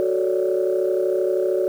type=chord; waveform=sine; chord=D major seventh; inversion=first; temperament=equal; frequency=370 / 440 / 554.4 / 587.3 Hz; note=F#4 / A4 / C#5 / D5; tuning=0 / 0 / 0 / 0 cents; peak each=-20 / -25 / -24 / -26 dBFS; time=0-1.68 s; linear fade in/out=0 ms; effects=tanh soft clip ceiling -10 dBFS + 8-bit